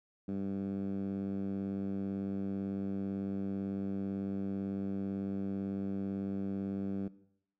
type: tone with band-pass filter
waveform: 10% pulse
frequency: 98 Hz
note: G2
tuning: in tune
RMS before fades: -37 dBFS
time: 0.28-7.08 s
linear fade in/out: 5 ms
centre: 220 Hz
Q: 2.2
effects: noise-tail reverb RT60 0.7 s tail -17 dB re dry